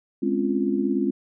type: chord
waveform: sine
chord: Db major seventh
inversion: second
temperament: just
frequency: 207.9 / 259.9 / 277.2 / 346.5 Hz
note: Ab3 / C4 / Db4 / F4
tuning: +2 / -11 / 0 / -14 cents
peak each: -26 dBFS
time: 0.22-1.11 s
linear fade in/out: 10 ms
effects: none